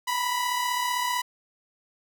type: tone pair together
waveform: sawtooth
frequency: 956.4 / 992 Hz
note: A#5 / B5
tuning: +44 / +7 cents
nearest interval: minor second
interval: 63 cents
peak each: -28 / -22 dBFS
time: 0.07-1.22 s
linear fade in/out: 10 ms
effects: none